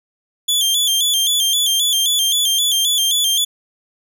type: tone with vibrato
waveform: sawtooth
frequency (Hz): 3307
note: G#7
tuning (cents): -8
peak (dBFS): -11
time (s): 0.48-3.45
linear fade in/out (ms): 10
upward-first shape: square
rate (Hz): 3.8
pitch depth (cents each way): 69
effects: none